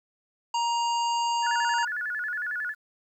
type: harmonic tone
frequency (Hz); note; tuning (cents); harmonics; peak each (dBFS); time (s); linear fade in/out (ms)
939; A#5; +12; 1 / 3 / 5 / 7 / 8; -24 / -34 / -38 / -41 / -42; 0.54-1.85; 5
type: tone with vibrato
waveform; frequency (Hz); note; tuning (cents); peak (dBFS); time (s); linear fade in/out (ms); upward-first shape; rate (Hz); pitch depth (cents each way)
sine; 1584; G6; +18; -28; 1.42-2.75; 50; square; 11; 150
effects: 10-bit